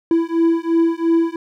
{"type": "beating tone pair", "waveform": "triangle", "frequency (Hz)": [330.5, 333.4], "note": ["E4", "E4"], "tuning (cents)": [5, 20], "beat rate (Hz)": 2.9, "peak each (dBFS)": -15, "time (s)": [0.11, 1.36], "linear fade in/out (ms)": 2, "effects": []}